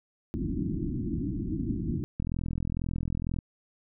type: low-pass noise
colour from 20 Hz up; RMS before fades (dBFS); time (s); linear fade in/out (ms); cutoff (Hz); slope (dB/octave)
white; -31; 0.34-2.04; 0; 340; 96
type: click train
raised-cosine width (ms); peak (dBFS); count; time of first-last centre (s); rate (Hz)
5; -19; 51; 2.2-3.388; 42.1
effects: none